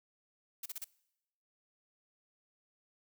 blue noise bursts, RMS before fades -41 dBFS, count 4, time 0.63-0.844 s, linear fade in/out 5 ms, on 28 ms, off 34 ms, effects noise-tail reverb RT60 0.9 s tail -23 dB re dry

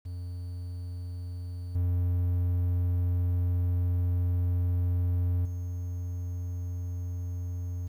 triangle tone with level steps, 88.6 Hz, F2, 25 cents sharp, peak -32 / -22 / -29 dBFS, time 0.05-7.88 s, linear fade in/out 10 ms, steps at 1.75 / 5.45 s, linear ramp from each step 5 ms, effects 10-bit

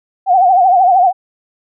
sine tone with vibrato, 740 Hz, F#5, in tune, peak -6 dBFS, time 0.26-1.13 s, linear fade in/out 50 ms, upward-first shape triangle, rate 13 Hz, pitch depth 120 cents each way, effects none

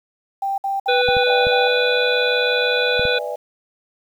sine tone bursts, 786 Hz, G5, 4 cents sharp, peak -19 dBFS, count 6, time 0.42-1.675 s, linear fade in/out 5 ms, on 160 ms, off 59 ms
harmonic tone, 494.2 Hz, B4, 1 cent sharp, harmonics 1 / 3 / 5 / 7 / 8, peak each -17 / -22 / -24 / -25 / -26 dBFS, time 0.88-3.19 s, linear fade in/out 10 ms
clicks, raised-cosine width 5 ms, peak -17 dBFS, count 5, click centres 1.088 / 1.168 / 1.469 / 2.995 / 3.053 s
sine chord, E dominant seventh, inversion second, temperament just, 494.4 / 593.3 / 659.3 / 824.1 Hz, B4 / D5 / E5 / G#5, +2 / +18 / 0 / -14 cents, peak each -28 / -27 / -32 / -31 dBFS, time 1.26-3.36 s, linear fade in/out 10 ms
effects 8-bit

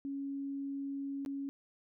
sine tone with dropouts, 277.2 Hz, C#4, in tune, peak -36 dBFS, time 0.05-1.49 s, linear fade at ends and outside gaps 0 ms, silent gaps 1.25-1.261 s, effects none

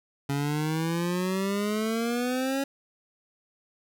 25% pulse exponential sweep, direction up, 138.8 to 277.2 Hz, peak -22 dBFS, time 0.29-2.64 s, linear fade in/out 5 ms, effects none

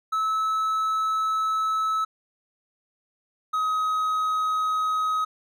triangle tone pair in turn, 1300 / 1265.9 Hz, E6 / D#6, -24 / +30 cents, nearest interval unison, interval 46 cents, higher first, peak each -20 dBFS, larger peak neither, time 0.12-2.05 / 3.53-5.25 s, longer first, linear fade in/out 10 ms, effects none

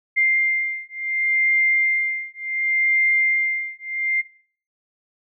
sine beating tone pair, 2101 / 2101.69 Hz, C7 / C7, +7 / +7 cents, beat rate 0.69 Hz, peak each -21 dBFS, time 0.16-4.22 s, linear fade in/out 20 ms, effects noise-tail reverb RT60 0.5 s tail -17 dB re dry

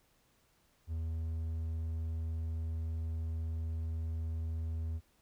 triangle tone, 80.9 Hz, E2, 32 cents flat, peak -32 dBFS, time 0.87-5.01 s, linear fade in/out 50 ms, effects pink hiss -71 dBFS RMS until 5.21 s

